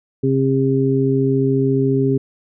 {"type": "harmonic tone", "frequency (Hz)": 134.3, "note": "C3", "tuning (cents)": 46, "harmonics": [1, 2, 3], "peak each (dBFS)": [-18, -18, -18], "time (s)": [0.23, 2.18], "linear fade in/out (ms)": 10, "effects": []}